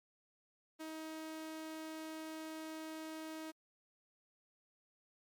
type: tone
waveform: sawtooth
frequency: 316.4 Hz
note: D#4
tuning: 29 cents sharp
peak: -40 dBFS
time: 0.79-3.52 s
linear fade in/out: 20 ms
effects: MP3 96 kbps